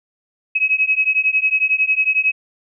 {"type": "beating tone pair", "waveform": "sine", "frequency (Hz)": [2549, 2560], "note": ["D#7", "D#7"], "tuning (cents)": [41, 49], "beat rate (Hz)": 11, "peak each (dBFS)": [-17, -17], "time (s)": [0.55, 2.32], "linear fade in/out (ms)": 10, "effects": []}